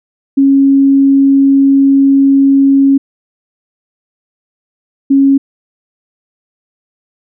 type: tone pair in turn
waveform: sine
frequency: 274.4 / 274.4 Hz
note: C#4 / C#4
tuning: -17 / -17 cents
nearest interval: unison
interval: 0 cents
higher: neither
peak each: -4 dBFS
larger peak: neither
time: 0.37-2.98 / 5.1-5.38 s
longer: first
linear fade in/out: 10 ms
effects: none